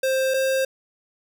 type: tone pair in turn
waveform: square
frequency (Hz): 527 / 530.4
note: C5 / C5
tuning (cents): +12 / +23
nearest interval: unison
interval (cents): 11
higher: second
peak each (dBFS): -20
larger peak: neither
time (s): 0.03-0.34 / 0.34-0.65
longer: neither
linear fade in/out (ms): 5
effects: none